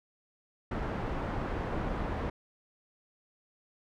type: low-pass noise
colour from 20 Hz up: pink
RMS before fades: -34 dBFS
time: 0.71-2.3 s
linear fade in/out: 5 ms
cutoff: 1300 Hz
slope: 12 dB/octave
effects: none